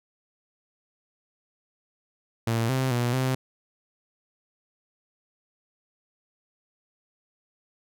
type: tone with pitch steps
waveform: sawtooth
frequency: 114.7 / 131.1 / 120.9 / 130.1 Hz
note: A#2 / C3 / B2 / C3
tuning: -28 / +4 / -36 / -9 cents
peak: -19 dBFS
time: 2.47-3.35 s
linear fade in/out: 5 ms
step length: 220 ms
effects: none